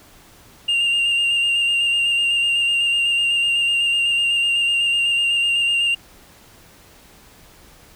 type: tone with vibrato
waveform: sine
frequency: 2794 Hz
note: F7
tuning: in tune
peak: -13 dBFS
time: 0.68-5.95 s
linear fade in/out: 10 ms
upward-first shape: square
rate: 8 Hz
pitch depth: 17 cents each way
effects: tanh soft clip ceiling -15 dBFS + pink hiss -48 dBFS RMS until 7.95 s